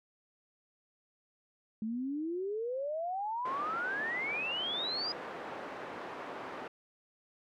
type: exponential sweep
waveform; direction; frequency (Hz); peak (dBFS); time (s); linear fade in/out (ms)
sine; up; 212.5 to 4978; -33; 1.82-5.12; 2
type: band-pass noise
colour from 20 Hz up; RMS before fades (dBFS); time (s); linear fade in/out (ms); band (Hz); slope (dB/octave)
pink; -43; 3.45-6.68; 5; 380 to 1500; 12
effects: none